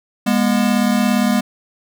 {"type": "tone pair together", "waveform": "square", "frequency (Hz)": [204.5, 241.9], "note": ["G#3", "B3"], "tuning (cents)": [-26, -36], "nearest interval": "minor third", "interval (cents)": 290, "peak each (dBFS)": -17, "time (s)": [0.26, 1.41], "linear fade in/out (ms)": 10, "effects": []}